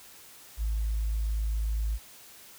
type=tone; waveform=sine; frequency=53.9 Hz; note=A1; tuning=35 cents flat; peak=-25 dBFS; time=0.57-1.99 s; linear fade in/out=50 ms; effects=tanh soft clip ceiling -22 dBFS + white hiss -51 dBFS RMS until 2.58 s